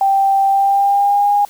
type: tone with pitch glide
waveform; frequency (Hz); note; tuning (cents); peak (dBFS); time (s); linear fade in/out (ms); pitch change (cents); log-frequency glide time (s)
sine; 784 to 817.3; G5 to G#5; 0 to -28; -10; 0.01-1.45; 2; +72; 0.49-1.32
effects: white hiss -43 dBFS RMS until 1.49 s